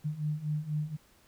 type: beating tone pair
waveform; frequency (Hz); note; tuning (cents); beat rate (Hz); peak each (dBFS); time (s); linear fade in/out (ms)
sine; 148.9 / 153; D3 / D#3; +24 / -29; 4.1; -35 / -32; 0.04-0.97; 20
effects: pink hiss -63 dBFS RMS until 1.27 s